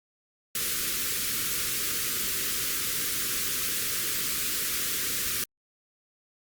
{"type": "band-stop noise", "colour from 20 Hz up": "white", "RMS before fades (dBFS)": -29, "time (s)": [0.55, 5.44], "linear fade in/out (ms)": 2, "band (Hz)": [510, 1200], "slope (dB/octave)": 48, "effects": ["Opus 48 kbps"]}